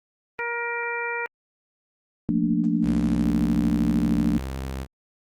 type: harmonic tone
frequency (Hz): 472.1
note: A#4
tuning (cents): +22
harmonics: 1 / 2 / 3 / 4 / 5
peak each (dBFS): -32 / -32 / -32 / -32 / -32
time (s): 0.39-1.26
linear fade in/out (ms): 0
type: chord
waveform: sine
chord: Bb major seventh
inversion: second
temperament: equal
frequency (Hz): 174.61 / 220 / 233.1 / 293.7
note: F3 / A3 / Bb3 / D4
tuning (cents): 0 / 0 / 0 / 0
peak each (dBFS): -25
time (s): 2.29-4.38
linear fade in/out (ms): 0
type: tone with pitch glide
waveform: sawtooth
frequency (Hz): 65.41 to 66.4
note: C2 to C2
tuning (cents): 0 to +26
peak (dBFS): -25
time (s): 2.82-4.87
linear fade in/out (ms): 50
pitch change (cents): +26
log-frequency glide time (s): 3.59-4.21
effects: Opus 24 kbps